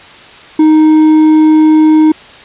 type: tone with hard clipping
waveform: triangle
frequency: 311.1 Hz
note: D#4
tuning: in tune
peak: -4 dBFS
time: 0.59-2.12 s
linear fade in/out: 5 ms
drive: 7 dB
effects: white hiss -34 dBFS RMS until 2.44 s + resampled to 8000 Hz